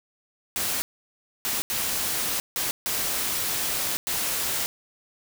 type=noise bursts at uneven times; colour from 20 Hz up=white; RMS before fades=-27 dBFS; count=6; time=0.56-0.82 / 1.45-1.62 / 1.7-2.4 / 2.56-2.71 / 2.86-3.97 / 4.07-4.66 s; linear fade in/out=0 ms; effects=none